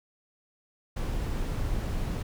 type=noise; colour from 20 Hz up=brown; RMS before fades=-30 dBFS; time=0.96-2.23 s; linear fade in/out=10 ms; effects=none